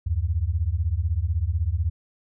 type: beating tone pair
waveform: sine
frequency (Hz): 75 / 91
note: D2 / F#2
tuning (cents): +37 / -28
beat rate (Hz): 16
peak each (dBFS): -24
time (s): 0.06-1.9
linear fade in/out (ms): 10
effects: none